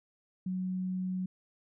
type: tone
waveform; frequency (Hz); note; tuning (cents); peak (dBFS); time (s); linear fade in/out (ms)
sine; 185; F#3; 0; -31; 0.46-1.26; 5
effects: none